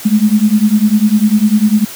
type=beating tone pair; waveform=sine; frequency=207.2 / 217.2 Hz; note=G#3 / A3; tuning=-4 / -22 cents; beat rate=10 Hz; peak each=-10 dBFS; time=0.05-1.85 s; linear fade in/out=10 ms; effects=white hiss -29 dBFS RMS until 1.95 s + high-pass 80 Hz 12 dB/octave